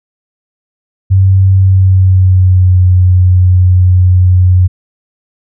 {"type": "tone with pitch glide", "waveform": "sine", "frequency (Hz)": [95.5, 91.13], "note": ["G2", "F#2"], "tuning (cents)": [-45, -26], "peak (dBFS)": -3, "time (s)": [1.1, 4.68], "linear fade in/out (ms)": 20, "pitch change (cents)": -81, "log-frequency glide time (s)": [1.55, 2.82], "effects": []}